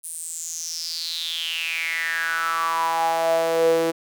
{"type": "tone with high-pass filter sweep", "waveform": "sawtooth", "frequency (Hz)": 164.81, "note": "E3", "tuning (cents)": 0, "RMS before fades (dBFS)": -24, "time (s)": [0.03, 3.92], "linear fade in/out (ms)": 20, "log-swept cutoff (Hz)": [9900, 400], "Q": 7.7, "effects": []}